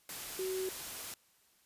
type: tone in noise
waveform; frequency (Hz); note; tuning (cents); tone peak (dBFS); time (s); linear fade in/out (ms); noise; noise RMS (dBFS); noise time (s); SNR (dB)
sine; 375.6; F#4; +26; -34; 0.39-0.69; 2; white; -43; 0.09-1.14; +6
effects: white hiss -69 dBFS RMS until 1.65 s + resampled to 32000 Hz